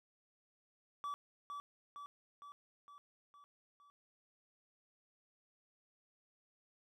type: tone with echo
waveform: triangle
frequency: 1151 Hz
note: D6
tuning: 35 cents flat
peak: -37 dBFS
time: 1.04-1.14 s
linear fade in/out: 0 ms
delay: 460 ms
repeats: 6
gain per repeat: -4 dB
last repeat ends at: 3.9 s
effects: none